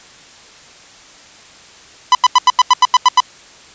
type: tone bursts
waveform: 45% pulse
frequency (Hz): 1000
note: B5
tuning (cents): +21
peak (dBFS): -5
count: 10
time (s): 2.12-3.203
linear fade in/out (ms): 2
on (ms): 30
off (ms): 87
effects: white hiss -41 dBFS RMS until 3.74 s + resampled to 16000 Hz